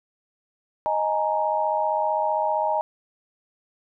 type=chord; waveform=sine; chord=D# suspended fourth; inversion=none; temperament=equal with one note detuned; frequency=622.3 / 836.9 / 932.3 Hz; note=D#5 / G#5 / A#5; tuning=0 / +13 / 0 cents; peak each=-25 dBFS; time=0.86-2.81 s; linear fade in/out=0 ms; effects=none